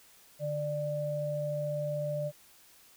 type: tone pair together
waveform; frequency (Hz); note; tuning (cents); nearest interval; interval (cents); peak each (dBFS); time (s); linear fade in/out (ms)
sine; 147.7 / 592.4; D3 / D5; +10 / +15; 2 octaves; 2405; -35 / -32; 0.39-2.32; 50
effects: white hiss -59 dBFS RMS until 2.96 s